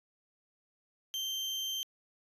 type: tone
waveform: 35% pulse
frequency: 3136 Hz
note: G7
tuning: in tune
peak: -32 dBFS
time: 1.14-1.83 s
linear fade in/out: 0 ms
effects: resampled to 32000 Hz